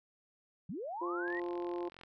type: linear sweep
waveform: sine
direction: up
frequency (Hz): 141.4 to 1961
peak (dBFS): -38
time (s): 0.69-1.4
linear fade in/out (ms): 5
type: harmonic tone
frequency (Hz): 174.7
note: F3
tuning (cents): +1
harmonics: 2 / 3 / 4 / 5 / 6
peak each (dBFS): -36 / -46 / -49 / -47 / -49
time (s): 1.01-1.89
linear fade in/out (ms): 10
type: click train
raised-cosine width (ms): 0.3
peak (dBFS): -37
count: 34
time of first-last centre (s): 1.28-2.035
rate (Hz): 43.7
effects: none